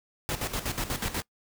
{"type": "noise with tremolo", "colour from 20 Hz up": "pink", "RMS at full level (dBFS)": -30, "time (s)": [0.29, 1.22], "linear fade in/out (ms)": 0, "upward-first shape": "square", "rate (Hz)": 8.2, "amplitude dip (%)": 70, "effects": ["noise-tail reverb RT60 0.1 s tail -22 dB re dry"]}